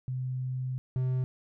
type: tone pair in turn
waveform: sine / triangle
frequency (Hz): 128.5 / 128.5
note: C3 / C3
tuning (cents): -31 / -31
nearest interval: unison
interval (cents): 0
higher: neither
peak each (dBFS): -30 / -24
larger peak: second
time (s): 0.08-0.78 / 0.96-1.24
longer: first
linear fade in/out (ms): 0
effects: none